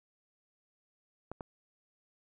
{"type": "clicks", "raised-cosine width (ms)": 1, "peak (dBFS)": -26, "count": 2, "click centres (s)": [1.316, 1.408], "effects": []}